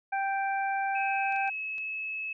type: harmonic tone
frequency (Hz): 784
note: G5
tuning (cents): 0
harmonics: 1 / 2 / 3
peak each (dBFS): -28 / -34 / -38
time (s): 0.12-1.5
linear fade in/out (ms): 10
type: tone with pitch glide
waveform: sine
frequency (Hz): 2572 to 2590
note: E7 to E7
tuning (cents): -43 to -31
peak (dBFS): -32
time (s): 0.95-2.33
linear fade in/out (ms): 5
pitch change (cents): +12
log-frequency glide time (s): 1.34-1.95
type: clicks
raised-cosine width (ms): 0.2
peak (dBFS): -34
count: 4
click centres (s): 1.324 / 1.362 / 1.477 / 1.782
effects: none